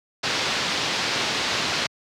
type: low-pass noise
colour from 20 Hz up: white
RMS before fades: -25 dBFS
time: 0.23-1.87 s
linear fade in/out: 10 ms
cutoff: 5000 Hz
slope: 24 dB/octave
effects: high-pass 100 Hz 12 dB/octave